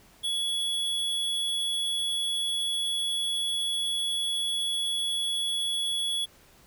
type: tone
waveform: square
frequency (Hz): 3377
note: G#7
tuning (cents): +28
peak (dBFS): -27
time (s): 0.23-6.26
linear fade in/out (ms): 20
effects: pink hiss -57 dBFS RMS until 6.66 s